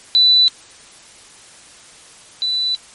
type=tone pair in turn; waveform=sine; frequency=3980 / 3980 Hz; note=B7 / B7; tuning=+13 / +13 cents; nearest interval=unison; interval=0 cents; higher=neither; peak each=-8 / -16 dBFS; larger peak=first; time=0.15-0.48 / 2.42-2.75 s; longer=neither; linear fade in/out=0 ms; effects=white hiss -43 dBFS RMS until 2.94 s + MP3 48 kbps